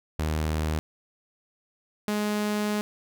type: tone pair in turn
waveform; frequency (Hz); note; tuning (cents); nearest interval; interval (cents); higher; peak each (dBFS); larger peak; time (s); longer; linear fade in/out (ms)
sawtooth; 77.78 / 209.3; D#2 / G#3; 0 / +14; octave + perfect fourth; 1714; second; -21; neither; 0.19-0.79 / 2.08-2.81; second; 0
effects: none